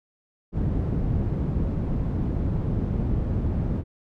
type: low-pass noise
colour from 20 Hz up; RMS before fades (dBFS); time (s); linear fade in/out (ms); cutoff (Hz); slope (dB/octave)
white; -25; 0.52-3.84; 50; 160; 12
effects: none